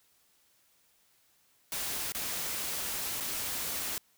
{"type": "noise with dropouts", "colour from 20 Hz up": "white", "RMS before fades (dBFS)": -35, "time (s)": [1.72, 3.98], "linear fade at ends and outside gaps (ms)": 1, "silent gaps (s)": [[2.121, 2.148], [3.202, 3.206]], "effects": ["white hiss -68 dBFS RMS until 4.17 s"]}